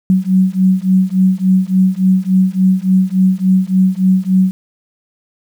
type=beating tone pair; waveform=sine; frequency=185.7 / 189.2 Hz; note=F#3 / F#3; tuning=+7 / +39 cents; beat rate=3.5 Hz; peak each=-12 / -12 dBFS; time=0.1-4.51 s; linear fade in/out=0 ms; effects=7-bit